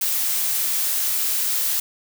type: noise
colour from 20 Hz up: blue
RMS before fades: -22 dBFS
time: 0.01-1.8 s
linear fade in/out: 5 ms
effects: none